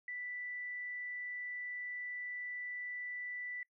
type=tone; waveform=sine; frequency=1975.5 Hz; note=B6; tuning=in tune; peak=-40 dBFS; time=0.08-3.63 s; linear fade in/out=2 ms; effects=noise-tail reverb RT60 0.1 s tail -24 dB re dry